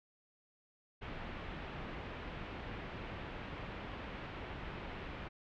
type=low-pass noise; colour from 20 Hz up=pink; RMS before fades=-45 dBFS; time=1.01-5.29 s; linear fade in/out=20 ms; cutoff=3000 Hz; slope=24 dB/octave; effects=none